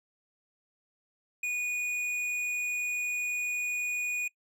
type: tone with tanh clipping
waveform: sine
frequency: 2462 Hz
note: D#7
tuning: 19 cents flat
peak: -30 dBFS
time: 1.43-4.28 s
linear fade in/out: 5 ms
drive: 9 dB
effects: noise-tail reverb RT60 0.1 s tail -23 dB re dry